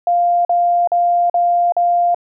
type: tone bursts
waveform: sine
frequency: 698.5 Hz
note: F5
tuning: in tune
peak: -11 dBFS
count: 5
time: 0.07-2.146 s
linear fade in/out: 2 ms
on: 380 ms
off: 44 ms
effects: none